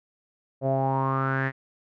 sawtooth tone with low-pass filter sweep, 133.9 Hz, C3, 40 cents sharp, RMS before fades -25 dBFS, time 0.61-1.52 s, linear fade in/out 50 ms, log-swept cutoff 590 to 1900 Hz, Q 7.5, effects none

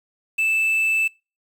triangle tone with quantisation, 2637 Hz, E7, in tune, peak -16 dBFS, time 0.38-1.08 s, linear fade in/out 10 ms, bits 7, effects noise-tail reverb RT60 0.3 s tail -25 dB re dry

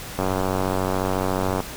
click train, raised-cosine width 1 ms, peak -9 dBFS, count 134, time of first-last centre 0.19-1.603 s, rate 94.1 Hz, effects pink hiss -35 dBFS RMS until 1.76 s

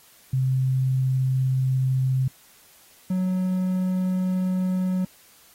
sine / triangle tone pair in turn, 130.81 / 184.85 Hz, C3 / F#3, 0 / -1 cents, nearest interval tritone, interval 599 cents, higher second, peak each -19 dBFS, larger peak neither, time 0.33-2.28 / 3.1-5.05 s, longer neither, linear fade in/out 5 ms, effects white hiss -54 dBFS RMS until 5.54 s + AAC 48 kbps

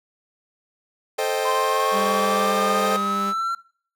40% pulse chord, A half-diminished seventh, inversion none, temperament equal with one note detuned, 440 / 526.6 / 622.3 / 784 Hz, A4 / C5 / Eb5 / G5, 0 / +11 / 0 / 0 cents, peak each -25 / -26 / -27 / -27 dBFS, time 1.18-2.97 s, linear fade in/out 10 ms
triangle exponential sweep, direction up, 1032 to 1366 Hz, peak -20 dBFS, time 1.45-3.55 s, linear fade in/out 5 ms
sawtooth tone, 199.7 Hz, G3, 32 cents sharp, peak -23 dBFS, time 1.91-3.34 s, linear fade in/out 50 ms
effects noise-tail reverb RT60 0.5 s tail -22 dB re dry

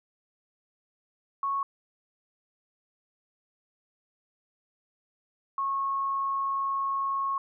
sine tone pair in turn, 1104 / 1094.5 Hz, C#6 / C#6, -7 / -22 cents, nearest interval unison, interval 15 cents, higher first, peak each -26 / -26 dBFS, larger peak neither, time 1.43-1.63 / 5.58-7.38 s, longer second, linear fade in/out 2 ms, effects none

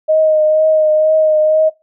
sine tone with vibrato, 622.3 Hz, D#5, in tune, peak -8 dBFS, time 0.08-1.7 s, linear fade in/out 20 ms, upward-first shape triangle, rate 2.1 Hz, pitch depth 24 cents each way, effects noise-tail reverb RT60 0.2 s tail -18 dB re dry

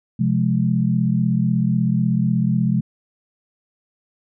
sine chord, F minor, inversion second, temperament equal with one note detuned, 130.81 / 174.61 / 210.9 Hz, C3 / F3 / Ab3, 0 / 0 / +27 cents, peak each -20 dBFS, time 0.19-2.81 s, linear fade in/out 10 ms, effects none

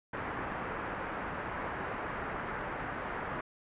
white low-pass noise, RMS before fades -38 dBFS, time 0.13-3.41 s, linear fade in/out 5 ms, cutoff 1700 Hz, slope 24 dB/octave, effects resampled to 8000 Hz

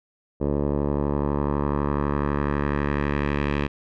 10% pulse tone with low-pass filter sweep, 72 Hz, D2, 34 cents flat, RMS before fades -24 dBFS, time 0.4-3.68 s, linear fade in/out 20 ms, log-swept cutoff 590 to 2600 Hz, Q 1.7, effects none

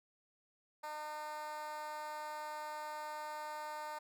10% pulse tone with high-pass filter, 303.2 Hz, D#4, 45 cents flat, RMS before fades -44 dBFS, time 0.83-3.99 s, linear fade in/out 10 ms, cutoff 770 Hz, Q 9.9, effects none

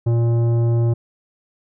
triangle tone with tanh clipping, 117 Hz, A#2, 7 cents sharp, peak -16 dBFS, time 0.06-0.94 s, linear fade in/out 10 ms, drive 16 dB, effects none

